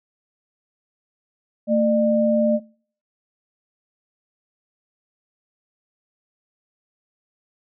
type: tone pair together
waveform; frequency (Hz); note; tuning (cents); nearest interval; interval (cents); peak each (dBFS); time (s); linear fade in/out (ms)
sine; 224.8 / 601.4; A3 / D5; +37 / +41; octave + perfect fourth; 1704; -18; 1.67-2.6; 50
effects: noise-tail reverb RT60 0.5 s tail -23 dB re dry